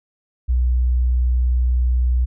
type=tone; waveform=sine; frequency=61.74 Hz; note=B1; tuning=in tune; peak=-14 dBFS; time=0.48-2.26 s; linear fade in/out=20 ms; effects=none